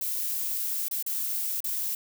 violet noise with dropouts, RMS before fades -30 dBFS, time 0.01-1.95 s, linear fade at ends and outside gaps 2 ms, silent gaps 0.883-0.911 / 1.026-1.063 / 1.604-1.642 s, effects none

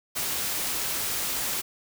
white noise, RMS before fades -29 dBFS, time 0.15-1.62 s, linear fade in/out 20 ms, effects none

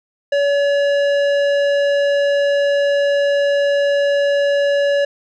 sine tone with tanh clipping, 568 Hz, C#5, 42 cents sharp, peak -15 dBFS, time 0.32-5.05 s, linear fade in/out 5 ms, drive 14 dB, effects none

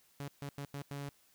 sawtooth tone bursts at uneven times, 141.5 Hz, C#3, 36 cents sharp, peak -36 dBFS, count 5, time 0.2-0.28 / 0.42-0.49 / 0.58-0.65 / 0.74-0.82 / 0.91-1.09 s, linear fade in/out 0 ms, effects white hiss -68 dBFS RMS until 1.34 s

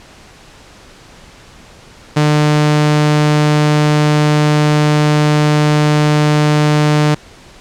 sawtooth tone, 150 Hz, D3, 37 cents sharp, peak -5 dBFS, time 2.16-7.15 s, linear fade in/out 10 ms, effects pink hiss -40 dBFS RMS until 7.6 s + low-pass 7000 Hz 12 dB/octave

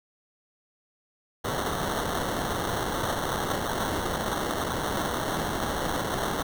violet noise with sample-and-hold, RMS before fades -29 dBFS, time 1.44-6.43 s, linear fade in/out 10 ms, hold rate 2450 Hz, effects none

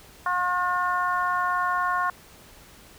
harmonic tone, 359.2 Hz, F4, 49 cents sharp, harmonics 2 / 3 / 4 / 5, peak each -30 / -24 / -28 / -35 dBFS, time 0.26-2.1 s, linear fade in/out 2 ms, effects pink hiss -50 dBFS RMS until 2.98 s

